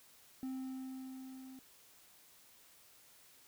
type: tone with level ramp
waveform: triangle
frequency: 261.6 Hz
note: C4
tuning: in tune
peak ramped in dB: -36 to -48 dBFS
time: 0.43-1.59 s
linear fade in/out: 0 ms
effects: white hiss -63 dBFS RMS until 3.47 s